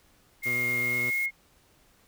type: tone with pitch glide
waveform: sine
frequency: 2135 to 2155 Hz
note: C7 to C#7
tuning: +34 to -49 cents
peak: -25 dBFS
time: 0.42-1.31 s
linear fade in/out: 50 ms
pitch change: +17 cents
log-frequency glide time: 0.82-1 s
type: noise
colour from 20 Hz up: blue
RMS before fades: -42 dBFS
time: 0.43-1.26 s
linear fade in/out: 5 ms
type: tone with vibrato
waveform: 15% pulse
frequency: 123 Hz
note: B2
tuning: 7 cents flat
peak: -29 dBFS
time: 0.45-1.11 s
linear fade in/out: 20 ms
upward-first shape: sine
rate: 8.4 Hz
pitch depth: 16 cents each way
effects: pink hiss -62 dBFS RMS until 2.07 s